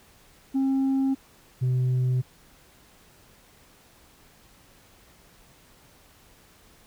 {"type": "tone pair in turn", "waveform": "sine", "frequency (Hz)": [268.5, 127.16], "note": ["C4", "C3"], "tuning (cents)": [45, -49], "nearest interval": "octave + minor second", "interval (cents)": 1294, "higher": "first", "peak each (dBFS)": -18, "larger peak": "neither", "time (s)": [[0.54, 1.15], [1.61, 2.22]], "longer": "neither", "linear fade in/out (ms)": 20, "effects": ["tanh soft clip ceiling -20 dBFS", "pink hiss -56 dBFS RMS until 6.86 s"]}